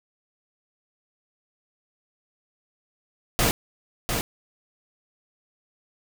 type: noise with echo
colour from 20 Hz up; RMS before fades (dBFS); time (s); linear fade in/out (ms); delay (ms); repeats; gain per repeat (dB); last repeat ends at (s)
pink; -21; 3.39-3.51; 0; 700; 1; -5; 4.21
effects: none